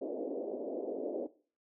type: band-pass noise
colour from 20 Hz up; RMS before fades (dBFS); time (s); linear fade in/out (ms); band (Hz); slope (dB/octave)
white; -38; 0.01-1.27; 10; 260 to 600; 48
effects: noise-tail reverb RT60 0.4 s tail -17 dB re dry